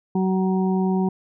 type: harmonic tone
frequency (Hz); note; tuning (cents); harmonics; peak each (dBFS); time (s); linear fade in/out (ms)
187.9; F#3; +27; 1 / 2 / 4 / 5; -19 / -25 / -31 / -33; 0.15-1.09; 5
effects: none